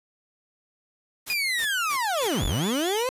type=noise bursts; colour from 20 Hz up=white; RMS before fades=-35 dBFS; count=4; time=1.26-2.29 s; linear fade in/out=20 ms; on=85 ms; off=230 ms
type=linear two-way sweep; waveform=30% pulse; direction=down then up; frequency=2489 to 32.62 to 527 Hz; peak=-21 dBFS; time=1.3-3.09 s; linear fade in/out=0 ms; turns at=2.45 s
type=tone with vibrato; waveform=sawtooth; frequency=3200 Hz; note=G7; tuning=35 cents sharp; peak=-29 dBFS; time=2.17-3.03 s; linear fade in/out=5 ms; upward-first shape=sine; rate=4.5 Hz; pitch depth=150 cents each way
effects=resampled to 32000 Hz